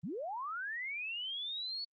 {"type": "linear sweep", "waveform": "sine", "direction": "up", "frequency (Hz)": [130.81, 4473], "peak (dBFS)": -37, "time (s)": [0.03, 1.85], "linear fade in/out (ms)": 10, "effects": ["Opus 24 kbps"]}